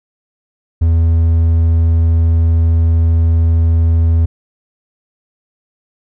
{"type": "tone", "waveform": "triangle", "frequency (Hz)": 82.41, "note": "E2", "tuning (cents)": 0, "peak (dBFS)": -6, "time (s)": [0.81, 4.26], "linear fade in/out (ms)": 10, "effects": []}